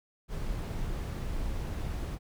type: noise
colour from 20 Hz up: brown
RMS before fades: -34 dBFS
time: 0.28-2.19 s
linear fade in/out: 50 ms
effects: none